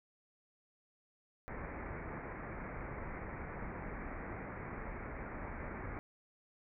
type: low-pass noise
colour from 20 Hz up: pink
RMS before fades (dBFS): -44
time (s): 1.48-5.99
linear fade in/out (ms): 0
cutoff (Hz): 2300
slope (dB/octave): 96
effects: none